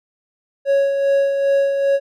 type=tone with tremolo; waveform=triangle; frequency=554 Hz; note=C#5; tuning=1 cent flat; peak=-10 dBFS; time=0.65-2 s; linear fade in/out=50 ms; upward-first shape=sine; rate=2.5 Hz; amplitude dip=45%; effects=none